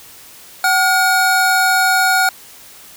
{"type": "tone pair together", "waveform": "square", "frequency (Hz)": [756, 1434.6], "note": ["F#5", "F6"], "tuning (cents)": [37, 46], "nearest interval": "major seventh", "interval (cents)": 1109, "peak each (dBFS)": [-16, -14], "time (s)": [0.64, 2.29], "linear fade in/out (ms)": 2, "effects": ["white hiss -40 dBFS RMS until 2.96 s"]}